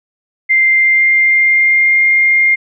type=tone with pitch glide; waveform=sine; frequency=2093 to 2117 Hz; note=C7 to C7; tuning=0 to +20 cents; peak=-7 dBFS; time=0.49-2.56 s; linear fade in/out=20 ms; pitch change=+20 cents; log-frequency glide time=0.68-2.02 s; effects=none